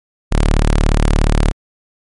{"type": "tone", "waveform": "sawtooth", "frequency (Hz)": 37.01, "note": "D1", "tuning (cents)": 14, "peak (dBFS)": -6, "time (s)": [0.31, 1.52], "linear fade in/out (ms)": 20, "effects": ["MP3 48 kbps"]}